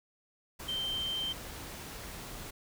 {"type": "tone in noise", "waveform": "sine", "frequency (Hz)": 3128, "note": "G7", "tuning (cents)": -4, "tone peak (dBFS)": -32, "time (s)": [0.68, 1.33], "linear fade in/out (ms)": 10, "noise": "pink", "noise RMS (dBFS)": -44, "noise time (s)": [0.59, 2.51], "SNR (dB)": 9, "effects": []}